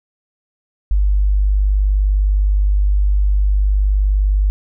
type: tone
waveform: sine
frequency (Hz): 49.77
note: G1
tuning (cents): +27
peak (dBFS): -11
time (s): 0.91-4.5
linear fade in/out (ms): 0
effects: none